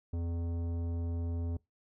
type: tone with tanh clipping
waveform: sine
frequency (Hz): 84.7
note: E2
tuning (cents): +48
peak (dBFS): -34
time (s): 0.13-1.57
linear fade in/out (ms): 5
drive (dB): 14
effects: noise-tail reverb RT60 0.2 s tail -24 dB re dry